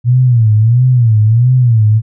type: tone with vibrato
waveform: sine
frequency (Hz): 117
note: A#2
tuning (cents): +7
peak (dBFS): -5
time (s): 0.04-2.02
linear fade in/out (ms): 50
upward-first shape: sine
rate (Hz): 1.5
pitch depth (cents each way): 160
effects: none